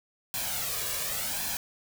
white noise with flanger, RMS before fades -32 dBFS, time 0.34-1.57 s, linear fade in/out 0 ms, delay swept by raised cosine 1.2 to 1.78 ms, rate 0.9 Hz, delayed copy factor +0.65, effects none

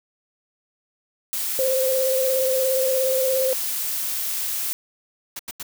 blue noise, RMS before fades -26 dBFS, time 1.33-4.73 s, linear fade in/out 0 ms
sine tone with vibrato, 523.3 Hz, C5, in tune, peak -19 dBFS, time 1.59-3.53 s, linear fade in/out 0 ms, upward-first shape sine, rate 17 Hz, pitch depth 28 cents each way
white noise bursts, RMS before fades -32 dBFS, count 3, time 5.36-5.629 s, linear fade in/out 5 ms, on 33 ms, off 85 ms
effects none

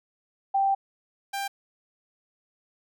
sine / sawtooth tone pair in turn, 784 / 792.2 Hz, G5 / G5, 0 / +18 cents, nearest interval unison, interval 18 cents, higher second, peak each -20 / -25 dBFS, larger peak first, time 0.54-0.75 / 1.33-1.48 s, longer first, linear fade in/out 10 ms, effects none

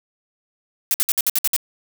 blue noise bursts, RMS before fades -18 dBFS, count 8, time 0.91-1.564 s, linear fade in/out 0 ms, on 31 ms, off 58 ms, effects none

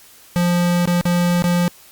square tone with dropouts, 175.2 Hz, F3, 6 cents sharp, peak -15 dBFS, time 0.36-1.68 s, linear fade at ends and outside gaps 0 ms, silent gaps 0.856-0.875 / 1.011-1.054 / 1.422-1.441 s, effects white hiss -46 dBFS RMS until 1.91 s + Opus 48 kbps

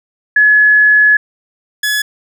sine / sawtooth tone pair in turn, 1700 / 1700 Hz, G#6 / G#6, +40 / +40 cents, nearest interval unison, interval 0 cents, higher neither, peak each -5 / -9 dBFS, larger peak first, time 0.36-1.17 / 1.83-2.02 s, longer first, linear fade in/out 5 ms, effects none

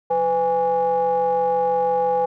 triangle ring-modulated tone, 160 Hz, D#3, 49 cents sharp, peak -12 dBFS, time 0.1-2.26 s, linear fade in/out 10 ms, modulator 663 Hz, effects none

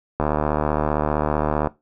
click train, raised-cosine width 1 ms, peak -6 dBFS, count 112, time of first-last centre 0.2-1.672 s, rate 75.4 Hz, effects noise-tail reverb RT60 0.2 s tail -18 dB re dry

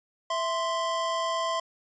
square tone pair together, 659.3 / 1043 Hz, E5 / C6, 0 / -6 cents, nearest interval minor sixth, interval 794 cents, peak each -31 / -29 dBFS, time 0.3-1.6 s, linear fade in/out 5 ms, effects resampled to 16000 Hz

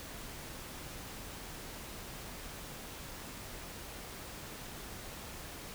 silence, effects pink hiss -46 dBFS RMS until 5.74 s

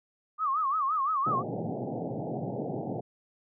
sine tone with vibrato, 1172 Hz, D6, 4 cents flat, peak -25 dBFS, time 0.38-1.43 s, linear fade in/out 50 ms, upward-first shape sine, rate 5.8 Hz, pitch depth 170 cents each way
pink band-pass noise, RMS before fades -34 dBFS, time 1.26-3.01 s, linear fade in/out 10 ms, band 110 to 820 Hz, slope 96 dB/octave
effects none

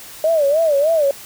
sine tone with vibrato, 607 Hz, D#5, 43 cents flat, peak -12 dBFS, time 0.24-1.11 s, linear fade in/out 2 ms, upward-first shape sine, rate 3.3 Hz, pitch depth 160 cents each way, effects white hiss -37 dBFS RMS until 1.25 s

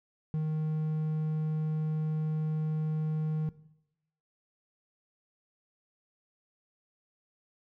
triangle tone, 155.56 Hz, D#3, in tune, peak -26 dBFS, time 0.34-3.49 s, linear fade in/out 0 ms, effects noise-tail reverb RT60 0.8 s tail -17 dB re dry

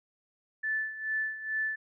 sine tone with tremolo, 1751 Hz, A6, 9 cents flat, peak -27 dBFS, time 0.63-1.76 s, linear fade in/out 10 ms, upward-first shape sine, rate 2.3 Hz, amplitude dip 75%, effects none

